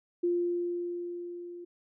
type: tone with level ramp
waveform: sine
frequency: 349.2 Hz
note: F4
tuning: in tune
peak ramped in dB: -24 to -41 dBFS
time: 0.23-1.65 s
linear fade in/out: 10 ms
effects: none